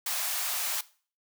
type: high-pass noise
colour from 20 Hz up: white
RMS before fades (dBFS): -31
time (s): 0.06-0.81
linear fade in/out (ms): 5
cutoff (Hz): 610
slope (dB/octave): 48
effects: noise-tail reverb RT60 0.4 s tail -18 dB re dry